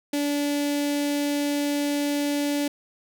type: tone with notch filter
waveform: sawtooth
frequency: 288.7 Hz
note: D4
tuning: 30 cents flat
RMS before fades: -25 dBFS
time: 0.13-2.68 s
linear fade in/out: 5 ms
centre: 1200 Hz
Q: 0.97
effects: none